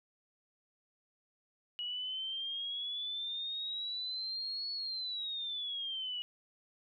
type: exponential two-way sweep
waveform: sine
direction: up then down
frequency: 2908 to 4406 to 2908 Hz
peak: -36 dBFS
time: 1.79-6.22 s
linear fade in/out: 0 ms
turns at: 4.72 s
effects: none